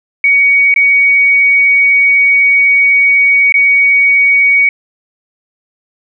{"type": "tone with dropouts", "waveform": "sine", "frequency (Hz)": 2246, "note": "C#7", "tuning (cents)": 22, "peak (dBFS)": -5, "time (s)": [0.24, 4.69], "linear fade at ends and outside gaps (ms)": 2, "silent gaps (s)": [[0.741, 0.761], [3.523, 3.541]], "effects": []}